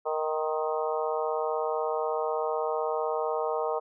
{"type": "harmonic tone with a mistuned harmonic", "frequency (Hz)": 156, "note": "D#3", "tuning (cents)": 5, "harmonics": [3, 4, 5, 6, 7, 8], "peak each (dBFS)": [-30, -32, -34, -36, -37, -38], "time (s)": [0.05, 3.8], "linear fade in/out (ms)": 20, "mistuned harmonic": 7, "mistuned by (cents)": -33, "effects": []}